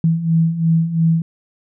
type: beating tone pair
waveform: sine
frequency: 162 / 164.9 Hz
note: E3 / E3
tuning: -30 / +1 cents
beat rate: 2.9 Hz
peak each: -19 / -14 dBFS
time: 0.04-1.22 s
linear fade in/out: 2 ms
effects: none